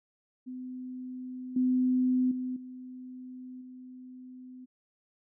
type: tone with level steps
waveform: sine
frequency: 254.1 Hz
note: B3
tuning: 49 cents sharp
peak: -37 / -23 / -31 / -41 / -44 dBFS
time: 0.46-4.66 s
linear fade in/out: 20 ms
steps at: 1.56 / 2.31 / 2.56 / 3.61 s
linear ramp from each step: 5 ms
effects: none